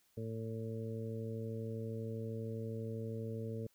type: harmonic tone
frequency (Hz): 112.5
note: A2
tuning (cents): +39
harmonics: 1 / 2 / 3 / 4 / 5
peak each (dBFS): -41 / -45 / -52 / -44 / -52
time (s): 0.17-3.67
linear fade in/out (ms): 5
effects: white hiss -73 dBFS RMS until 3.74 s